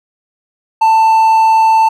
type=tone; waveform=triangle; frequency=888 Hz; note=A5; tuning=16 cents sharp; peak=-4 dBFS; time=0.81-1.89 s; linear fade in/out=10 ms; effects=none